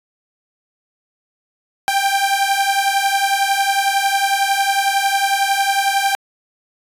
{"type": "beating tone pair", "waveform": "sawtooth", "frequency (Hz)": [784, 795], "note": ["G5", "G5"], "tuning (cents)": [0, 24], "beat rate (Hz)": 11, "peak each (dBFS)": -14, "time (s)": [1.88, 6.15], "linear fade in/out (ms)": 0, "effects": ["resampled to 32000 Hz"]}